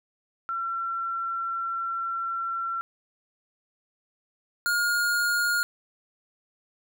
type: tone pair in turn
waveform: sine / square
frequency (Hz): 1356 / 1424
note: E6 / F6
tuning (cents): +49 / +33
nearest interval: minor second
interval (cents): 84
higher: second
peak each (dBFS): -27 / -23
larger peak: second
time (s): 0.49-2.81 / 4.66-5.63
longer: first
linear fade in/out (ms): 0
effects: none

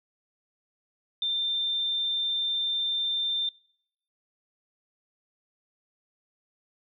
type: tone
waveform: sine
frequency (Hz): 3584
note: A7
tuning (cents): +31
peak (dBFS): -25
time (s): 1.22-3.49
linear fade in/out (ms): 2
effects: noise-tail reverb RT60 0.7 s tail -24 dB re dry

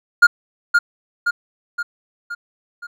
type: tone with echo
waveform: triangle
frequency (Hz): 1415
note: F6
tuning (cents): +22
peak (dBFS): -3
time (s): 0.22-0.27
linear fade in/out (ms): 10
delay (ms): 520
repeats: 5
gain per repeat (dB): -5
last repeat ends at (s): 2.87
effects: none

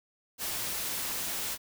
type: noise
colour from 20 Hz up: white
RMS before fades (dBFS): -34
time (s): 0.38-1.58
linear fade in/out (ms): 50
effects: none

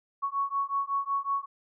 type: beating tone pair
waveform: sine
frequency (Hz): 1108.7 / 1114.1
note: C#6 / C#6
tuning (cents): 0 / +8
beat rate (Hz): 5.4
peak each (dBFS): -30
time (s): 0.22-1.46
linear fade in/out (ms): 20
effects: none

